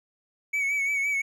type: tone with vibrato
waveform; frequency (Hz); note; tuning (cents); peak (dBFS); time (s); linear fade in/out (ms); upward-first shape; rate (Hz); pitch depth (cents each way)
triangle; 2251; C#7; +26; -22; 0.53-1.22; 10; sine; 5.8; 44
effects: none